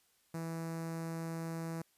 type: tone with notch filter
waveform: sawtooth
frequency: 164.4 Hz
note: E3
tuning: 4 cents flat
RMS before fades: -40 dBFS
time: 0.34-1.82 s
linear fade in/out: 5 ms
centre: 3200 Hz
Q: 0.86
effects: white hiss -72 dBFS RMS until 1.97 s + resampled to 32000 Hz